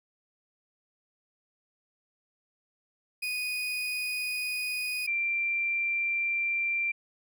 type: tone pair in turn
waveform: 35% pulse / sine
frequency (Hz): 2482 / 2362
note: D#7 / D7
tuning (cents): -5 / +9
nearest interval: minor second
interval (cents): 86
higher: first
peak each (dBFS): -28 / -26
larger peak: second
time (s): 3.22-5.07 / 5.07-6.92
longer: neither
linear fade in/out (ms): 10
effects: none